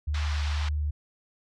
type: tone with vibrato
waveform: sine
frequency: 74.4 Hz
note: D2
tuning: 23 cents sharp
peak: -25 dBFS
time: 0.07-0.91 s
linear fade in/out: 10 ms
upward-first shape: triangle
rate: 2 Hz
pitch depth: 12 cents each way
type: band-pass noise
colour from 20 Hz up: pink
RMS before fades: -39 dBFS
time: 0.14-0.69 s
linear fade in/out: 5 ms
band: 870 to 5300 Hz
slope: 24 dB/octave
effects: none